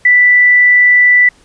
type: tone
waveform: sine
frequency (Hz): 1975.5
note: B6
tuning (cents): 0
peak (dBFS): -4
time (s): 0.05-1.29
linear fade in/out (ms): 5
effects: pink hiss -48 dBFS RMS until 1.44 s + resampled to 22050 Hz